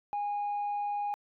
sine tone, 821 Hz, G#5, 20 cents flat, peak -28 dBFS, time 0.13-1.14 s, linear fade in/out 0 ms, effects tanh soft clip ceiling -28 dBFS

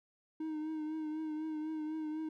triangle tone with vibrato, 310.9 Hz, D#4, 1 cent flat, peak -34 dBFS, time 0.4-2.29 s, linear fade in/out 5 ms, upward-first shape triangle, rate 4 Hz, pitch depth 41 cents each way, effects none

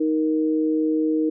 sine tone pair together, 312.8 / 468.1 Hz, D#4 / A#4, +9 / +7 cents, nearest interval perfect fifth, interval 698 cents, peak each -19 / -25 dBFS, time 0-1.3 s, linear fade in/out 10 ms, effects none

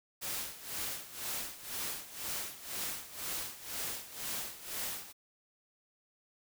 white noise with tremolo, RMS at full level -37 dBFS, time 0.21-5.13 s, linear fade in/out 20 ms, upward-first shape sine, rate 2 Hz, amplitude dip 80%, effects none

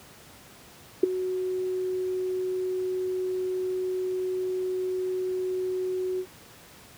sine tone with ADSR envelope, 370 Hz, F#4, in tune, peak -11 dBFS, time 1.03-6.26 s, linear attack 6 ms, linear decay 11 ms, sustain -15 dB, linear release 67 ms, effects pink hiss -50 dBFS RMS until 6.97 s + high-pass 80 Hz 12 dB/octave

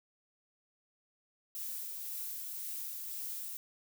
violet noise with tremolo, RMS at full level -40 dBFS, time 1.55-3.57 s, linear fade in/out 0 ms, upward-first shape sine, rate 1.9 Hz, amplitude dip 25%, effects none

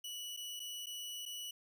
sawtooth tone with dropouts, 2946 Hz, F#7, 8 cents flat, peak -39 dBFS, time 0.04-1.51 s, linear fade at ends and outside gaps 5 ms, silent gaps 0.366-0.372 / 0.596-0.6 / 0.86-0.867 / 1.255-1.26 s, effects none

